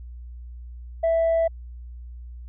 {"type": "tone", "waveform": "sine", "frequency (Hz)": 659.3, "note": "E5", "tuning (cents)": 0, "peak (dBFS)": -16, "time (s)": [1.03, 1.48], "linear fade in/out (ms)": 10, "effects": ["tanh soft clip ceiling -16 dBFS", "added 60 Hz sine -36 dBFS peak until 2.48 s"]}